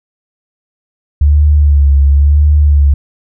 sine tone with vibrato, 72 Hz, D2, 34 cents flat, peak -4 dBFS, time 1.21-2.94 s, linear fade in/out 5 ms, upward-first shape sine, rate 0.96 Hz, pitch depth 57 cents each way, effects none

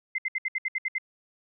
sine tone bursts, 2077 Hz, C7, 13 cents flat, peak -25 dBFS, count 9, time 0.15-0.983 s, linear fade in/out 5 ms, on 33 ms, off 67 ms, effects none

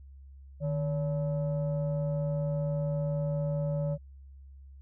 sine tone pair together, 152.51 / 570 Hz, D#3 / C#5, -34 / +48 cents, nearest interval octave + major seventh, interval 2282 cents, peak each -27 / -32 dBFS, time 0.6-3.98 s, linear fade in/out 50 ms, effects tanh soft clip ceiling -24 dBFS + added 68 Hz sine -47 dBFS peak until 4.81 s

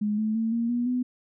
sine tone with pitch steps, 209.3 / 216.8 / 224.6 / 232.6 / 241 / 249.6 Hz, G#3 / A3 / A3 / A#3 / B3 / B3, +14 / -25 / +36 / -4 / -42 / +19 cents, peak -23 dBFS, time 0.01-1.03 s, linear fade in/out 10 ms, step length 170 ms, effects none

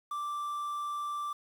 triangle tone with quantisation, 1174 Hz, D6, 1 cent flat, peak -31 dBFS, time 0.11-1.33 s, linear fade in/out 5 ms, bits 9, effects none

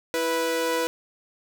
sawtooth tone pair together, 329.1 / 492.4 Hz, E4 / B4, -3 / -5 cents, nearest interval perfect fifth, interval 698 cents, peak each -26 / -20 dBFS, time 0.14-0.87 s, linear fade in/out 0 ms, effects none

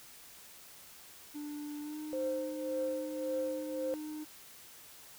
triangle tone with pitch glide, 295.2 to 305.6 Hz, D4 to D#4, +9 to -31 cents, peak -37 dBFS, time 1.34-4.25 s, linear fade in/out 20 ms, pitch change +60 cents, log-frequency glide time 1.81-1.99 s
sine tone with tremolo, 523.3 Hz, C5, in tune, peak -30 dBFS, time 2.13-3.94 s, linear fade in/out 0 ms, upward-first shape triangle, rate 1.8 Hz, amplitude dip 75%
effects tanh soft clip ceiling -25 dBFS + white hiss -54 dBFS RMS until 5.18 s

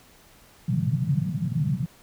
pink band-pass noise, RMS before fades -25 dBFS, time 0.68-1.86 s, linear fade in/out 0 ms, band 120 to 180 Hz, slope 48 dB/octave, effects pink hiss -54 dBFS RMS until 2.02 s

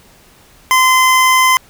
25% pulse tone, 1031 Hz, C6, 26 cents flat, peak -4 dBFS, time 0.71-1.57 s, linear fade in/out 0 ms, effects pink hiss -46 dBFS RMS until 1.69 s

